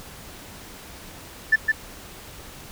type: tone with echo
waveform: sine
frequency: 1760 Hz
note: A6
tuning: in tune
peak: -11 dBFS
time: 1.52-1.56 s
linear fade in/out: 10 ms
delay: 160 ms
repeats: 1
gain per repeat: -4 dB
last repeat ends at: 1.72 s
effects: tanh soft clip ceiling -8 dBFS + pink hiss -42 dBFS RMS until 2.71 s

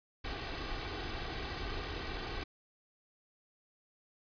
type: noise with comb filter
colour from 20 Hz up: pink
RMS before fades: -39 dBFS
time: 0.24-2.44 s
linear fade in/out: 10 ms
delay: 2.6 ms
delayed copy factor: +0.55
effects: resampled to 11025 Hz

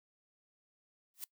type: noise with exponential growth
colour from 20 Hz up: blue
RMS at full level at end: -38 dBFS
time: 1.14-1.24 s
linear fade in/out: 1 ms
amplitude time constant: 20 ms
effects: noise-tail reverb RT60 0.1 s tail -22 dB re dry

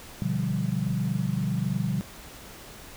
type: chord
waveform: sine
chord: G dominant seventh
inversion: first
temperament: equal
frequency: 123.47 / 146.83 / 174.61 / 196 Hz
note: B2 / D3 / F3 / G3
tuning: 0 / 0 / 0 / 0 cents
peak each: -30 dBFS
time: 0.22-2.01 s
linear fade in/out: 0 ms
effects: pink hiss -45 dBFS RMS until 2.96 s

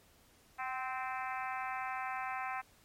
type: harmonic tone with a mistuned harmonic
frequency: 260 Hz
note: C4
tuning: 11 cents flat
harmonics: 3 / 4 / 5 / 6 / 7 / 8 / 9 / 10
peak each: -40 / -42 / -44 / -46 / -47 / -48 / -49 / -50 dBFS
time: 0.58-2.62 s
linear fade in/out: 20 ms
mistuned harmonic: 3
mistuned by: -24 cents
effects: pink hiss -65 dBFS RMS until 2.84 s + MP3 64 kbps

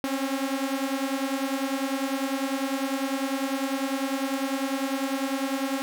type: beating tone pair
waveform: sawtooth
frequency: 265.7 / 275.7 Hz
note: C4 / C#4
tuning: +27 / -9 cents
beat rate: 10 Hz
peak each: -25 / -25 dBFS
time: 0.04-5.82 s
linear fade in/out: 0 ms
effects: none

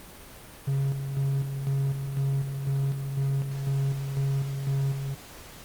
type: tone with tremolo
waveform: triangle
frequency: 137.2 Hz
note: C#3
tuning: 17 cents flat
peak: -21 dBFS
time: 0.67-5.15 s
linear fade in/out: 10 ms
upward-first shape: square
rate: 2 Hz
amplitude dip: 50%
effects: pink hiss -46 dBFS RMS until 5.64 s + Opus 32 kbps

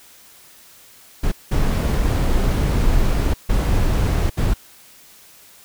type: noise bursts at uneven times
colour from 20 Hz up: brown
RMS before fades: -17 dBFS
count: 4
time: 1.23-1.32 / 1.51-3.34 / 3.49-4.3 / 4.37-4.54 s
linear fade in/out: 10 ms
effects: white hiss -47 dBFS RMS until 5.64 s

